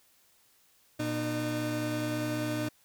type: tone pair together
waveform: 30% pulse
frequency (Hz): 119.46 / 303.9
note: A#2 / D#4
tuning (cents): +43 / -41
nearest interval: octave + major third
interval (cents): 1616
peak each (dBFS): -32 / -29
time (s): 0.99-2.69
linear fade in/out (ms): 10
effects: white hiss -65 dBFS RMS until 2.84 s